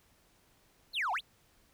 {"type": "exponential two-way sweep", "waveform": "triangle", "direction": "down then up", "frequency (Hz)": [4563, 697, 4563], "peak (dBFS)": -27, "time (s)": [0.93, 1.21], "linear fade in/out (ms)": 50, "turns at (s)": 1.12, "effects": ["tanh soft clip ceiling -26 dBFS", "pink hiss -67 dBFS RMS until 1.73 s"]}